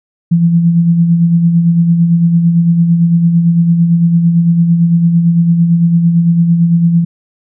sine tone with tremolo, 169.2 Hz, E3, 45 cents sharp, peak -4 dBFS, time 0.31-7.05 s, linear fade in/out 10 ms, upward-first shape sine, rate 8.9 Hz, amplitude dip 45%, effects none

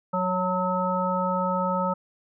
harmonic tone with a mistuned harmonic, 184.1 Hz, F#3, 8 cents flat, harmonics 1 / 3 / 5 / 7, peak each -28 / -28 / -28 / -28 dBFS, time 0.13-1.94 s, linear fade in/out 10 ms, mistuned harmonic 5, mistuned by -29 cents, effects none

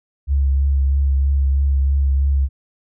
sine tone with vibrato, 68.8 Hz, C#2, 12 cents flat, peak -13 dBFS, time 0.27-2.49 s, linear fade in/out 50 ms, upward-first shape triangle, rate 3.1 Hz, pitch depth 28 cents each way, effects none

